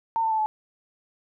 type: tone with pitch steps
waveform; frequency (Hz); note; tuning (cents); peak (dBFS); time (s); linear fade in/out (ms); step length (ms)
sine; 908 / 892.4 / 877.1 / 862; A#5 / A5 / A5 / A5; -46 / +24 / -6 / -36; -21; 0.16-0.46; 0; 75
effects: none